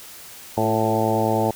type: harmonic tone with a mistuned harmonic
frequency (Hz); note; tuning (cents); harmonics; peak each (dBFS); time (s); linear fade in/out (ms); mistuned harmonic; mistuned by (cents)
110; A2; 0; 1 / 2 / 3 / 4 / 5 / 6 / 7 / 8; -26 / -26 / -26 / -26 / -26 / -26 / -26 / -26; 0.57-1.51; 5; 3; +22
effects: white hiss -41 dBFS RMS until 1.55 s